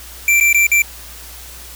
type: tone with dropouts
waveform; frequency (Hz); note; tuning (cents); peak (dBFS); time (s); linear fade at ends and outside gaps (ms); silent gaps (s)
square; 2349; D7; 0; -10; 0.28-0.82; 2; 0.401-0.409 / 0.529-0.545 / 0.668-0.716
effects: added 60 Hz sine -38 dBFS peak until 1.75 s + white hiss -36 dBFS RMS until 1.75 s